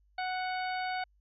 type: harmonic tone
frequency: 740 Hz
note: F#5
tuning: in tune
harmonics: 1 / 2 / 3 / 4 / 5 / 6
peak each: -33 / -39 / -41 / -49 / -49 / -47 dBFS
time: 0.18-1.04 s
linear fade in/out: 5 ms
effects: added 50 Hz sine -64 dBFS peak until 1.2 s

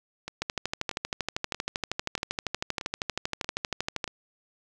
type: two click trains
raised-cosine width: 0.2 ms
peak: -18 / -11 dBFS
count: 7 / 47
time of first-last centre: 0.28-4.077 / 0.42-4.042 s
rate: 1.58 / 12.7 Hz
effects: none

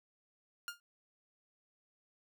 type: tone with exponential decay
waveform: sawtooth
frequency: 1410 Hz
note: F6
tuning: 16 cents sharp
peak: -32 dBFS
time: 0.68-0.8 s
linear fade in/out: 1 ms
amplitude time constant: 26 ms
effects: none

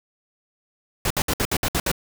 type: noise bursts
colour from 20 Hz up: pink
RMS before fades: -22 dBFS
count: 8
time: 1.05-1.916 s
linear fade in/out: 2 ms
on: 54 ms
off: 62 ms
effects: none

